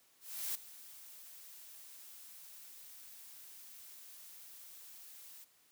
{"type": "noise with ADSR envelope", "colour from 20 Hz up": "blue", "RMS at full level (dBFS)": -37, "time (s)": [0.2, 5.45], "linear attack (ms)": 350, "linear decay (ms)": 6, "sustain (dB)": -17, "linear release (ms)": 19, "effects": ["white hiss -69 dBFS RMS until 5.71 s", "high-pass 100 Hz 12 dB/octave"]}